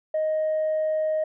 sine tone, 624 Hz, D#5, 5 cents sharp, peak -20 dBFS, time 0.14-1.24 s, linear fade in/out 5 ms, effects tanh soft clip ceiling -19 dBFS

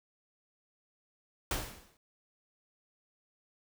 pink noise with exponential decay, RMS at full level -31 dBFS, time 1.51-1.97 s, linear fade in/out 2 ms, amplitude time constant 100 ms, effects none

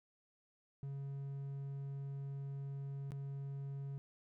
triangle tone with dropouts, 138.59 Hz, C#3, in tune, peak -39 dBFS, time 0.83-3.98 s, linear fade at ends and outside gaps 0 ms, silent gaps 3.107-3.119 s, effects none

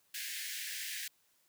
pink high-pass noise, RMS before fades -41 dBFS, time 0.14-1.08 s, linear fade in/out 5 ms, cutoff 1600 Hz, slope 96 dB/octave, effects white hiss -72 dBFS RMS until 1.48 s + high-pass 80 Hz 12 dB/octave

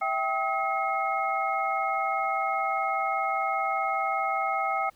sine tone cluster, 656 / 781 / 1276 / 2159 Hz, E5 / G5 / D#6 / C#7, -9 / -7 / +43 / -46 cents, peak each -34 / -28 / -29 / -33 dBFS, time 0.01-4.9 s, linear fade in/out 10 ms, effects pink hiss -62 dBFS RMS until 4.95 s

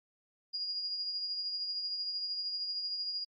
sine tone with tremolo, 4856 Hz, D#8, 43 cents flat, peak -32 dBFS, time 0.53-3.25 s, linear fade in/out 20 ms, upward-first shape triangle, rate 13 Hz, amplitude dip 45%, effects AAC 48 kbps

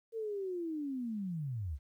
sine linear sweep, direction down, 459.6 to 61.8 Hz, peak -35 dBFS, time 0.12-1.79 s, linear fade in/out 50 ms, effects 12-bit

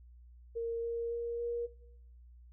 sine tone with pitch steps, 462.7 / 466.2 / 469.7 / 473.2 Hz, A#4 / A#4 / A#4 / A#4, -13 / 0 / +13 / +26 cents, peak -33 dBFS, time 0.55-1.67 s, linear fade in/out 20 ms, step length 280 ms, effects noise-tail reverb RT60 0.7 s tail -19 dB re dry + added 60 Hz sine -53 dBFS peak until 2.52 s

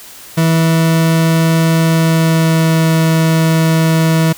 40% pulse tone with pitch glide, 163 to 161.59 Hz, E3 to E3, -19 to -34 cents, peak -8 dBFS, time 0.37-4.33 s, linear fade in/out 10 ms, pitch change -15 cents, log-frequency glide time 1.82-2.86 s, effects white hiss -35 dBFS RMS until 4.37 s

